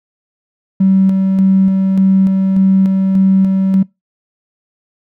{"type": "tone with tremolo", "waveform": "triangle", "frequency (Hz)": 191.5, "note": "G3", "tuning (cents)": -40, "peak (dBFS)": -3, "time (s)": [0.8, 3.83], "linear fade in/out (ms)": 10, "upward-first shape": "square", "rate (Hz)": 1.7, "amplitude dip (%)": 40, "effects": ["noise-tail reverb RT60 0.2 s tail -26 dB re dry", "tanh soft clip ceiling -4 dBFS"]}